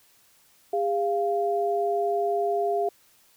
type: tone pair together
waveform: sine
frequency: 405.5 / 694 Hz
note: G#4 / F5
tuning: -41 / -11 cents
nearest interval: major sixth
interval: 930 cents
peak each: -25 dBFS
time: 0.73-2.89 s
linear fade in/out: 5 ms
effects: white hiss -60 dBFS RMS until 3.36 s